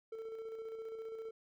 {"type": "tone with tremolo", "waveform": "triangle", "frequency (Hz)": 447, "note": "A4", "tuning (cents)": 27, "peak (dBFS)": -39, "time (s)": [0.12, 1.31], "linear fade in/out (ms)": 5, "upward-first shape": "square", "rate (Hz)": 15, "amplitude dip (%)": 35, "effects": []}